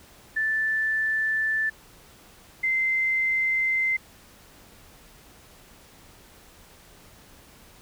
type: tone pair in turn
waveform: sine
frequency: 1760 / 2076 Hz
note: A6 / C7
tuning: 0 / -14 cents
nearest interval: minor third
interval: 286 cents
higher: second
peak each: -22 / -21 dBFS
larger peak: second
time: 0.36-1.7 / 2.63-3.97 s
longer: neither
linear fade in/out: 10 ms
effects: pink hiss -52 dBFS RMS until 7.81 s